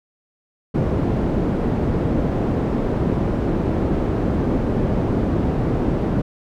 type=low-pass noise; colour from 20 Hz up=white; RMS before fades=-20 dBFS; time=0.74-6.22 s; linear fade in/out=10 ms; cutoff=320 Hz; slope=12 dB/octave; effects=none